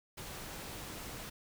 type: tone in noise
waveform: sine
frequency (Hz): 312.5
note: D#4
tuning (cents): +8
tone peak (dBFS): -54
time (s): 0.75-1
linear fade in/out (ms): 10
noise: pink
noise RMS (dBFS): -45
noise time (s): 0.17-1.3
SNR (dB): -12
effects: none